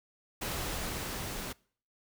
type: noise with level ramp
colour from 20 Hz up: pink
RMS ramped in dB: -35 to -39 dBFS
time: 0.41-1.53 s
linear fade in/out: 10 ms
effects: noise-tail reverb RT60 0.5 s tail -24 dB re dry